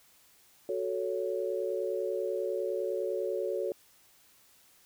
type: chord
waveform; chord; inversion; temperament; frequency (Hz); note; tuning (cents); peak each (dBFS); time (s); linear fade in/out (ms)
sine; F# minor; none; equal with one note detuned; 370 / 440 / 559.2; F#4 / A4 / C#5; 0 / 0 / +15; -34; 0.69-3.72; 2
effects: white hiss -62 dBFS RMS until 4.85 s